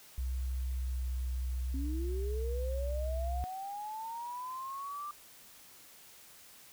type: tone with vibrato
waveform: sine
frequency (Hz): 63.4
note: B1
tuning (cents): +46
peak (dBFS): -32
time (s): 0.18-3.44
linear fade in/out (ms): 0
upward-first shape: sine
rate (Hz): 0.67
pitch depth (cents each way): 11
type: linear sweep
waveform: sine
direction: up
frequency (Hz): 261.6 to 1190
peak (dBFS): -38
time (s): 1.74-5.11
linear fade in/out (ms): 2
effects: white hiss -56 dBFS RMS until 6.72 s